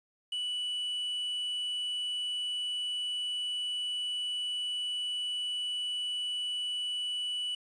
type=tone with quantisation; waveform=triangle; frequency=2960 Hz; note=F#7; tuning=in tune; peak=-30 dBFS; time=0.32-7.55 s; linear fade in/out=5 ms; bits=9; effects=resampled to 22050 Hz